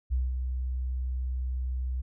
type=tone with ADSR envelope; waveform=sine; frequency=63.4 Hz; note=B1; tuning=46 cents sharp; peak=-23 dBFS; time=0.1-2.02 s; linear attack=28 ms; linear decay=190 ms; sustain=-5 dB; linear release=16 ms; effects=none